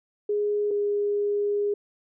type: tone pair in turn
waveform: sine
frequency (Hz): 414.6 / 410.1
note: G#4 / G#4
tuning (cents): -3 / -22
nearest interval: unison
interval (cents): 19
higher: first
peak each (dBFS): -22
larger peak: neither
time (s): 0.29-0.71 / 0.71-1.74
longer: second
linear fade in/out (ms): 5
effects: none